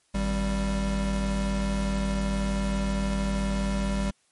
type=tone pair together; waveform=square; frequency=52.3 / 196 Hz; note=G#1 / G3; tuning=+13 / 0 cents; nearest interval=octave + major seventh; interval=2287 cents; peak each=-28 dBFS; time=0.14-4.11 s; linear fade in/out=10 ms; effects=white hiss -67 dBFS RMS until 4.31 s + MP3 48 kbps